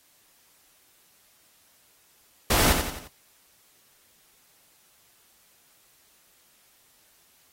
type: noise with echo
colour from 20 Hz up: pink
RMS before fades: -22 dBFS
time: 2.5-2.73 s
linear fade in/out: 5 ms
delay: 87 ms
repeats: 4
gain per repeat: -6 dB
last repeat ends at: 3.078 s
effects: white hiss -61 dBFS RMS until 7.52 s + AAC 48 kbps